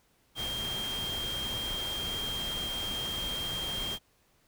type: tone in noise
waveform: sine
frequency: 3201 Hz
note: G7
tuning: 36 cents sharp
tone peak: -33 dBFS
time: 0.35-3.99 s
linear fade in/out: 50 ms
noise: pink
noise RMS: -39 dBFS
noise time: 0.35-3.99 s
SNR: +3 dB
effects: pink hiss -68 dBFS RMS until 4.47 s